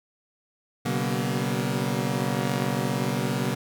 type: tone cluster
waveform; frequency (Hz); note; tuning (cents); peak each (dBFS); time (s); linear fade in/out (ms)
sawtooth; 125 / 142.5 / 189.9 / 237.3; B2 / C#3 / F#3 / A#3; +21 / +48 / +45 / +31; -26; 0.85-3.55; 10
effects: none